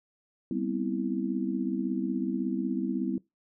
sine chord, C major seventh, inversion second, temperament just, 196.22 / 245.3 / 261.6 / 327 Hz, G3 / B3 / C4 / E4, +2 / -12 / 0 / -14 cents, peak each -33 dBFS, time 0.51-3.18 s, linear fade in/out 2 ms, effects noise-tail reverb RT60 0.2 s tail -22 dB re dry

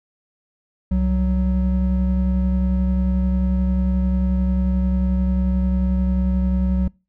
triangle tone pair together, 65.69 / 185.8 Hz, C2 / F#3, +7 / +7 cents, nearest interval octave + tritone, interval 1800 cents, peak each -17 dBFS, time 0.91-6.88 s, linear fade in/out 5 ms, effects noise-tail reverb RT60 0.3 s tail -25 dB re dry

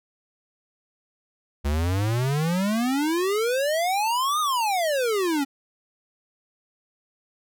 square exponential two-way sweep, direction up then down, 69 to 1259 to 267.9 Hz, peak -22 dBFS, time 1.64-5.45 s, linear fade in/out 20 ms, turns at 4.4 s, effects none

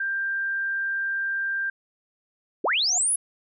sine tone, 1585 Hz, G6, 19 cents sharp, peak -24 dBFS, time 0-1.7 s, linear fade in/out 5 ms
sine linear sweep, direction up, 252.3 to 10930 Hz, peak -20 dBFS, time 2.64-3.16 s, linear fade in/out 5 ms
sine tone with exponential growth, 730 Hz, F#5, 24 cents flat, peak -29 dBFS, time 2.8-2.98 s, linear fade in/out 2 ms, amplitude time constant 37 ms
effects none

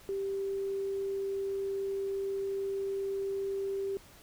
sine tone, 392 Hz, G4, in tune, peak -31 dBFS, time 0.09-3.97 s, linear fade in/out 0 ms, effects pink hiss -56 dBFS RMS until 4.22 s

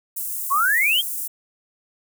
white high-pass noise, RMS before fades -28 dBFS, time 0.16-1.28 s, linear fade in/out 10 ms, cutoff 8300 Hz, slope 24 dB/octave
sine exponential sweep, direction up, 1046.5 to 3322 Hz, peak -16 dBFS, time 0.5-1.02 s, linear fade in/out 20 ms
effects none

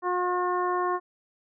harmonic tone, 359.5 Hz, F#4, 50 cents flat, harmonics 1 / 2 / 3 / 4 / 5, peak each -28 / -31 / -27 / -39 / -40 dBFS, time 0.02-1 s, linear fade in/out 50 ms, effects none

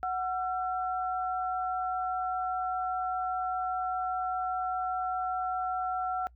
sine tone pair together, 740 / 1352.5 Hz, F#5 / E6, 0 / +44 cents, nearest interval minor seventh, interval 1044 cents, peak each -30 / -34 dBFS, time 0.03-6.27 s, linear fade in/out 0 ms, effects noise-tail reverb RT60 0.1 s tail -23 dB re dry + added 60 Hz sine -54 dBFS peak until 6.35 s

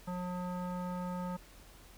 square tone with low-pass filter, 180 Hz, F#3, 47 cents flat, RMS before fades -38 dBFS, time 0.07-1.37 s, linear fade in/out 10 ms, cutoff 1100 Hz, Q 2.8, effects added 43 Hz sine -56 dBFS peak until 1.97 s + pink hiss -58 dBFS RMS until 1.97 s

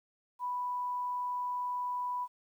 sine tone, 987.8 Hz, B5, in tune, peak -32 dBFS, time 0.39-2.28 s, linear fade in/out 50 ms, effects 11-bit

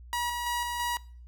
sawtooth tone with tremolo, 962 Hz, B5, 46 cents flat, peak -24 dBFS, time 0.13-0.97 s, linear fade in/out 0 ms, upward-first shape square, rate 3 Hz, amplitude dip 30%, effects noise-tail reverb RT60 0.5 s tail -22 dB re dry + added 60 Hz sine -45 dBFS peak until 1.27 s

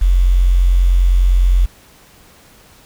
sine tone with quantisation, 44.78 Hz, F1, 44 cents sharp, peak -8 dBFS, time 0.01-1.66 s, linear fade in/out 10 ms, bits 6, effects pink hiss -46 dBFS RMS until 2.85 s

